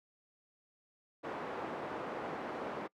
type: band-pass noise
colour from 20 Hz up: pink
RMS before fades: -41 dBFS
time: 1.23-2.88 s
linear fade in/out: 20 ms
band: 320 to 1200 Hz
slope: 12 dB/octave
effects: noise-tail reverb RT60 0.1 s tail -24 dB re dry